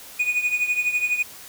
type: tone with tremolo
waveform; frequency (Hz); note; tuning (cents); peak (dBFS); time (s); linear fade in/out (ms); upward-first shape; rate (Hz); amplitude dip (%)
triangle; 2468; D#7; -15; -15; 0.19-1.23; 10; triangle; 12; 80
effects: white hiss -42 dBFS RMS until 1.48 s